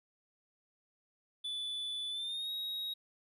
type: tone with pitch glide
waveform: triangle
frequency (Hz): 3476 to 3791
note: A7 to A#7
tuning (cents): -22 to +28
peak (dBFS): -35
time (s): 1.44-2.94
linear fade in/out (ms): 10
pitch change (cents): +150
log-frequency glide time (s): 2.1-2.51
effects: none